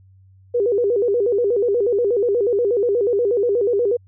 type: tone with vibrato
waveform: sine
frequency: 440 Hz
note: A4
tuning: in tune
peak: -15 dBFS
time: 0.54-3.97 s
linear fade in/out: 10 ms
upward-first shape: square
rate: 8.3 Hz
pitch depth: 160 cents each way
effects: added 95 Hz sine -47 dBFS peak until 4.07 s